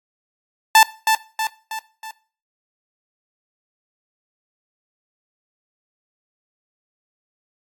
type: tone with echo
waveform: sawtooth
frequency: 881 Hz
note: A5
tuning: 2 cents sharp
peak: -4 dBFS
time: 0.75-0.83 s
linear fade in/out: 2 ms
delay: 320 ms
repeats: 4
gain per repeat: -6 dB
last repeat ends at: 2.11 s
effects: noise-tail reverb RT60 0.4 s tail -19 dB re dry + AAC 64 kbps